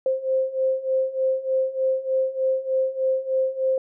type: beating tone pair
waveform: sine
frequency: 523.3 / 526.6 Hz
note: C5 / C5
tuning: 0 / +11 cents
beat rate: 3.3 Hz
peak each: -25 / -22 dBFS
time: 0.06-3.78 s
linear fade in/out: 2 ms
effects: none